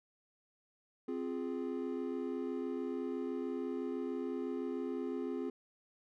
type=chord; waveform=triangle; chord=F minor; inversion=second; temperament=equal; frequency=261.6 / 349.2 / 415.3 Hz; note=C4 / F4 / Ab4; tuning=0 / 0 / 0 cents; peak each=-37 / -39 / -39 dBFS; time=1.08-5.5 s; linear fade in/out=5 ms; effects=none